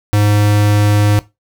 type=tone; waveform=square; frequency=103.83 Hz; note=G#2; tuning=in tune; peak=-10 dBFS; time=0.13-1.19 s; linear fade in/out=0 ms; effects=noise-tail reverb RT60 0.2 s tail -17 dB re dry

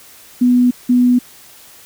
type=tone pair in turn; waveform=sine; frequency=246.9 / 246.9 Hz; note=B3 / B3; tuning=0 / 0 cents; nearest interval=unison; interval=0 cents; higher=neither; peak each=-8 dBFS; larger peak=neither; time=0.41-0.71 / 0.89-1.19 s; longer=neither; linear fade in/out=10 ms; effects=white hiss -42 dBFS RMS until 1.85 s

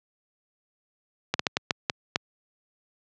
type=slowing click train; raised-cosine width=0.2 ms; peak=-5 dBFS; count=7; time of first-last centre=1.34-2.159 s; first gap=54 ms; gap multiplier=1.37; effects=high-pass 100 Hz 12 dB/octave + low-pass 6000 Hz 12 dB/octave

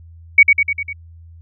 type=tone with echo; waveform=sine; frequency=2247 Hz; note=C#7; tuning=23 cents sharp; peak=-3 dBFS; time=0.38-0.43 s; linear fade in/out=5 ms; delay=100 ms; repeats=5; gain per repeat=-4 dB; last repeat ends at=0.93 s; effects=added 83 Hz sine -38 dBFS peak until 1.41 s

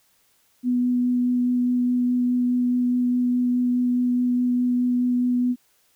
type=tone with vibrato; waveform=sine; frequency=246.9 Hz; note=B3; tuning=in tune; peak=-18 dBFS; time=0.63-5.56 s; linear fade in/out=50 ms; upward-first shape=sine; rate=4.8 Hz; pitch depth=8 cents each way; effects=white hiss -63 dBFS RMS until 5.95 s

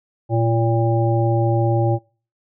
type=harmonic tone with a mistuned harmonic; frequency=114.4 Hz; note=A#2; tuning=32 cents flat; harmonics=1 / 3 / 5 / 7; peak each=-17 / -22 / -24 / -25 dBFS; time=0.29-1.99 s; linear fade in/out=50 ms; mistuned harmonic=1; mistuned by=+35 cents; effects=noise-tail reverb RT60 0.4 s tail -24 dB re dry

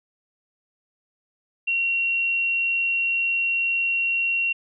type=tone; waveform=sine; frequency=2741 Hz; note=F7; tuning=33 cents flat; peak=-20 dBFS; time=1.67-4.53 s; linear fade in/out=10 ms; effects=none

